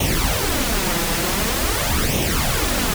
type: noise with flanger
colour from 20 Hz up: pink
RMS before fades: -20 dBFS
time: 0-2.94 s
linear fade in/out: 5 ms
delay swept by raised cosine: 0.32 to 6.02 ms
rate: 0.46 Hz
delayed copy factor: +0.65
effects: none